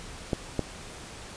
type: clicks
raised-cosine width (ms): 2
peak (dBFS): -12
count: 2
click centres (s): 0.332 / 0.593
effects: pink hiss -43 dBFS RMS until 1.36 s + resampled to 22050 Hz